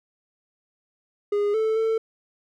triangle tone with pitch steps, 410.6 / 439.8 / 446.2 Hz, G#4 / A4 / A4, -20 / -1 / +24 cents, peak -18 dBFS, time 1.32-1.98 s, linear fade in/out 5 ms, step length 220 ms, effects none

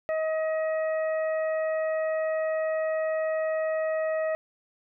harmonic tone, 633 Hz, D#5, 30 cents sharp, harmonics 1 / 2 / 3 / 4, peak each -25 / -39 / -37 / -48 dBFS, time 0.09-4.35 s, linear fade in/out 0 ms, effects none

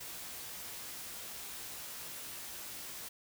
white noise with comb filter, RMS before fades -45 dBFS, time 0-3.09 s, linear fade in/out 10 ms, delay 17 ms, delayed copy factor +0.6, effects none

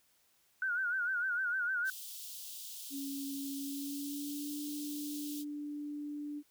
sine tone with vibrato, 1480 Hz, F#6, in tune, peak -31 dBFS, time 0.62-1.9 s, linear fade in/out 2 ms, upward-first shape sine, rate 6.6 Hz, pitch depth 91 cents each way
white high-pass noise, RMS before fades -46 dBFS, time 1.84-5.45 s, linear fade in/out 50 ms, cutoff 3000 Hz, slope 48 dB/octave
sine tone with pitch glide, 277.2 to 293.7 Hz, C#4 to D4, 0 to 0 cents, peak -38 dBFS, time 2.9-6.43 s, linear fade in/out 50 ms, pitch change +100 cents, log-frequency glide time 3.56-4.62 s
effects white hiss -71 dBFS RMS until 6.5 s

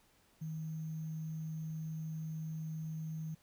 sine tone with sample-and-hold, 158.3 Hz, D#3, 30 cents sharp, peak -38 dBFS, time 0.41-3.35 s, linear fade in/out 10 ms, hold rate 6300 Hz, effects pink hiss -69 dBFS RMS until 3.42 s

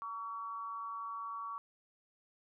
sine tone with amplitude modulation, 1134 Hz, C#6, 39 cents sharp, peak -36 dBFS, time 0.02-1.58 s, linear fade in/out 0 ms, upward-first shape sine, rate 210 Hz, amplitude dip 65%, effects none

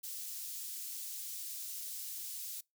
white high-pass noise, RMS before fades -43 dBFS, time 0.03-2.61 s, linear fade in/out 10 ms, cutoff 4900 Hz, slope 12 dB/octave, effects noise-tail reverb RT60 0.2 s tail -25 dB re dry

